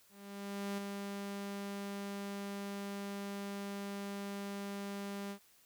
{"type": "tone with ADSR envelope", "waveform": "sawtooth", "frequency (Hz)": 200, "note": "G3", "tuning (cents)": 35, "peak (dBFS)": -32, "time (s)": [0.09, 5.39], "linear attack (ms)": 690, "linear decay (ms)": 5, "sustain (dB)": -4, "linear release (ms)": 84, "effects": ["white hiss -66 dBFS RMS until 5.65 s"]}